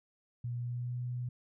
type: tone with pitch glide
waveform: sine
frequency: 120.7 to 123.24 Hz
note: B2 to B2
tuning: -39 to -3 cents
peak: -34 dBFS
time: 0.44-1.29 s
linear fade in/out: 5 ms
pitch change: +36 cents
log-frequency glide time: 0.57-0.99 s
effects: none